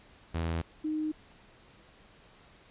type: tone pair in turn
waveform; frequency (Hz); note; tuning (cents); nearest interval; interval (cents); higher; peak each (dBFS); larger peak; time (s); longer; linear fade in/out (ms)
sawtooth / sine; 82.5 / 309; E2 / D#4; +2 / -12; octave + major seventh; 2286; second; -26 / -29; first; 0.34-0.62 / 0.84-1.12; neither; 10
effects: pink hiss -58 dBFS RMS until 2.7 s + resampled to 8000 Hz